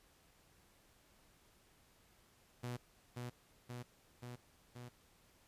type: tone with echo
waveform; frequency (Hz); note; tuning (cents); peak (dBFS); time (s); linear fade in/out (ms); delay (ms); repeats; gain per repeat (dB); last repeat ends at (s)
sawtooth; 122.3; B2; -16; -37; 2.63-2.77; 10; 530; 4; -2; 4.89
effects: pink hiss -69 dBFS RMS until 5.47 s + resampled to 32000 Hz